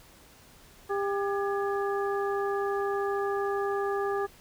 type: harmonic tone with a mistuned harmonic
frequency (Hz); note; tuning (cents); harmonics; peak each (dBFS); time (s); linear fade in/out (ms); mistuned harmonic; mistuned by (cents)
399.3; G4; +32; 1 / 2 / 3 / 4; -28 / -34 / -35 / -39; 0.89-4.27; 20; 4; +91
effects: pink hiss -55 dBFS RMS until 4.4 s